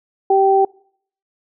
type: tone pair together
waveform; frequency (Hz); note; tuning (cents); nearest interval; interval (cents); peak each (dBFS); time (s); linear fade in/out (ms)
sine; 388.9 / 777; G4 / G5; -14 / -16; octave; 1198; -13; 0.3-0.65; 5
effects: noise-tail reverb RT60 0.6 s tail -25 dB re dry